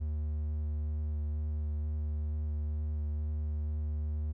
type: tone with vibrato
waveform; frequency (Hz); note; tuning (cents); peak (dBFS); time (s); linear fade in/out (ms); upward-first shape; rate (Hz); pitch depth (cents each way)
triangle; 75.5; D2; +48; -29; 0-4.33; 20; sine; 2.2; 11
effects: none